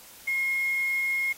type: tone with quantisation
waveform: sine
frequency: 2150 Hz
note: C7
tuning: 47 cents sharp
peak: -24 dBFS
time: 0.27-1.33 s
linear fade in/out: 10 ms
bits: 7
effects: white hiss -49 dBFS RMS until 1.37 s + AAC 48 kbps